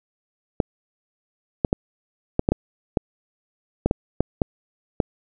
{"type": "clicks", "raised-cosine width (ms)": 2, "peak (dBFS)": -4, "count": 12, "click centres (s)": [0.602, 1.648, 1.729, 2.394, 2.489, 2.52, 2.972, 3.86, 3.911, 4.206, 4.418, 5.002], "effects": []}